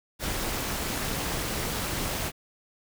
pink noise with amplitude modulation, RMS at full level -28 dBFS, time 0.19-2.32 s, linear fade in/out 50 ms, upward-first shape sine, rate 232 Hz, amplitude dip 55%, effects none

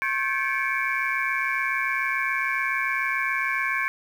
sine tone cluster, 1079 / 1561 / 1718 / 2202 / 2329 Hz, C#6 / G6 / A6 / C#7 / D7, -47 / -8 / -42 / -12 / -15 cents, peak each -29 dBFS, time 0.02-3.88 s, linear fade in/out 0 ms, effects tanh soft clip ceiling -12 dBFS + 8-bit

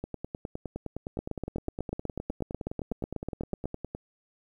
two click trains, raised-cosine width 2 ms, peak -18 / -21 dBFS, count 21 / 39, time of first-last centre 1.19-3.656 / 0.04-3.949 s, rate 8.11 / 9.72 Hz, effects 10-bit

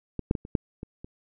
clicks, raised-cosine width 3 ms, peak -17 / -9 / -16 / -28 / -9 / -23 / -27 dBFS, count 7, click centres 0.193 / 0.311 / 0.352 / 0.451 / 0.552 / 0.831 / 1.045 s, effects none

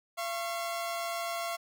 sawtooth tone pair together, 682 / 1092.7 Hz, F5 / C#6, -41 / -25 cents, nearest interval minor sixth, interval 816 cents, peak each -30 / -35 dBFS, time 0.17-1.57 s, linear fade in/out 20 ms, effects none

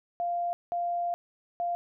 sine tone bursts at uneven times, 696 Hz, F5, 6 cents flat, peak -27 dBFS, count 3, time 0.2-0.53 / 0.72-1.14 / 1.6-1.75 s, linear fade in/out 0 ms, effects none

